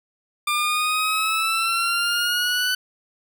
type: exponential sweep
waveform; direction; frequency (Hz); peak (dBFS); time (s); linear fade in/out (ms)
20% pulse; up; 1192 to 1501; -15; 0.47-2.75; 5
effects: none